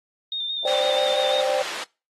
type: tone with vibrato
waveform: sine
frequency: 3646 Hz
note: A#7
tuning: 39 cents flat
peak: -25 dBFS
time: 0.32-1.41 s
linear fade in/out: 2 ms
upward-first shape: square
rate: 6 Hz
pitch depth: 28 cents each way
type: chord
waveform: sine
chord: C suspended second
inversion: none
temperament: just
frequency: 523.3 / 588.7 / 784.9 Hz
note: C5 / D5 / G5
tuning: 0 / +4 / +2 cents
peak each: -24 / -24 / -29 dBFS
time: 0.65-1.62 s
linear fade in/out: 2 ms
type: band-pass noise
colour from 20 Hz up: white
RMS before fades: -33 dBFS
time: 0.67-1.84 s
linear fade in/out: 5 ms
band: 430 to 3700 Hz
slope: 12 dB/octave
effects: noise-tail reverb RT60 0.3 s tail -25 dB re dry + AAC 32 kbps